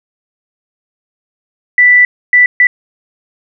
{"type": "tone bursts at uneven times", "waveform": "sine", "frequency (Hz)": 1975.5, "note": "B6", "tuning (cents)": 0, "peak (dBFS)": -3, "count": 3, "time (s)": [[1.78, 2.05], [2.33, 2.46], [2.6, 2.67]], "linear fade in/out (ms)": 2, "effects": []}